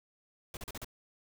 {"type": "noise bursts", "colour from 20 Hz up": "pink", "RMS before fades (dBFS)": -42, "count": 5, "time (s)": [0.54, 0.846], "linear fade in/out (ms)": 2, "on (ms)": 30, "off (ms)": 39, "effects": []}